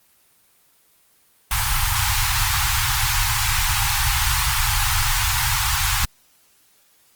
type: band-stop noise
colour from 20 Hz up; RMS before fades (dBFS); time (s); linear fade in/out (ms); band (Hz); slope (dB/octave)
pink; -20; 1.51-6.05; 2; 130 to 790; 96
effects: white hiss -58 dBFS RMS until 7.15 s + Opus 24 kbps